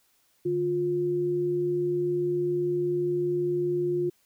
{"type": "tone pair together", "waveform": "sine", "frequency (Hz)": [148.85, 353.7], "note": ["D3", "F4"], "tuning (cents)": [24, 22], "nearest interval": "octave + minor third", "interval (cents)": 1498, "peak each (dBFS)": [-34, -24], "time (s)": [0.45, 4.1], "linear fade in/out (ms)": 10, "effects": ["white hiss -67 dBFS RMS until 4.25 s"]}